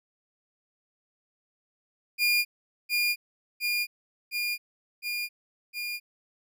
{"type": "tone with echo", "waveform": "30% pulse", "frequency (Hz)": 2420, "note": "D#7", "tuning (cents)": -49, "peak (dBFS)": -19, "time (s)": [2.18, 2.45], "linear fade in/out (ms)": 50, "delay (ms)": 710, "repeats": 5, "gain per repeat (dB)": -2, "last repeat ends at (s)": 6, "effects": []}